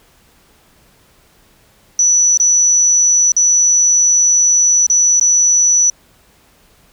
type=tone with dropouts; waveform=sine; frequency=5930 Hz; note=F#8; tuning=3 cents sharp; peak=-8 dBFS; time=1.99-5.9 s; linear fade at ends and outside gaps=2 ms; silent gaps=2.374-2.399 / 3.32-3.365 / 4.866-4.899 / 5.198-5.211 s; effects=pink hiss -51 dBFS RMS until 6.92 s